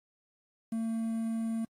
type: tone with quantisation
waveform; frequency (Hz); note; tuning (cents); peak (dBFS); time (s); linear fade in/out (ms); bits
triangle; 225.7; A3; +44; -28; 0.72-1.65; 5; 9
effects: AAC 48 kbps